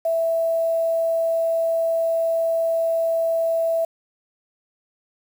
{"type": "tone with quantisation", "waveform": "sine", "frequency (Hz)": 659.3, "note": "E5", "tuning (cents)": 0, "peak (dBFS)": -18, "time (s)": [0.05, 3.85], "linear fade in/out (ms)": 5, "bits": 7, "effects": []}